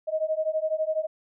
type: beating tone pair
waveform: sine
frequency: 622.3 / 634.3 Hz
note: D#5 / D#5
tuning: 0 / +33 cents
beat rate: 12 Hz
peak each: -27 dBFS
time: 0.07-1.07 s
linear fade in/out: 20 ms
effects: none